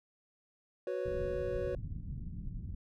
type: chord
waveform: triangle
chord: F# suspended fourth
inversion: none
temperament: equal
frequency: 370 / 493.9 / 554.4 Hz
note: F#4 / B4 / C#5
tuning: 0 / 0 / 0 cents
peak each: -36 dBFS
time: 0.87-1.75 s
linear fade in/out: 2 ms
type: low-pass noise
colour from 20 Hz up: pink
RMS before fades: -41 dBFS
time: 1.05-2.75 s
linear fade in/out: 5 ms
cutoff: 190 Hz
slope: 24 dB/octave
effects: none